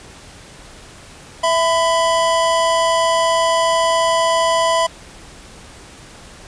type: tone pair together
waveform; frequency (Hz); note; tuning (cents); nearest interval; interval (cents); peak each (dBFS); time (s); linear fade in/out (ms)
square; 659.3 / 1004.6; E5 / B5; 0 / +29; perfect fifth; 729; -17; 1.43-4.87; 10
effects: pink hiss -40 dBFS RMS until 6.47 s + resampled to 22050 Hz